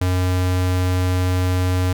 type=tone; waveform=square; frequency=91.3 Hz; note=F#2; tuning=23 cents flat; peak=-17 dBFS; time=0.01-1.93 s; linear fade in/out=5 ms; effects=none